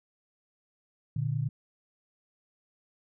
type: tone pair together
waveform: sine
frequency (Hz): 118.28 / 147.7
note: A#2 / D3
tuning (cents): +26 / +10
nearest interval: major third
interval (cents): 384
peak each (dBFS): -30 / -30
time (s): 1.16-1.49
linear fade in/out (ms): 5
effects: none